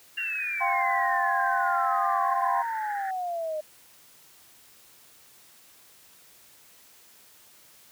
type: exponential sweep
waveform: sine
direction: down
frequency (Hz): 2794 to 607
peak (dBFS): -28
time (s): 0.17-3.61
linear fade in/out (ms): 10
type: band-pass noise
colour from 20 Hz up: pink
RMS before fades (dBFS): -40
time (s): 0.17-3.11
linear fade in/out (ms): 5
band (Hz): 1500 to 1900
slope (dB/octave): 96
type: chord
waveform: sine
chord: F suspended second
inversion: none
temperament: just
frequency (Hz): 698.5 / 785.8 / 1047.7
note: F5 / G5 / C6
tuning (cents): 0 / +4 / +2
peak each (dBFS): -30 / -27 / -27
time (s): 0.6-2.63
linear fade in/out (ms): 20
effects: white hiss -55 dBFS RMS until 7.91 s + high-pass 60 Hz 12 dB/octave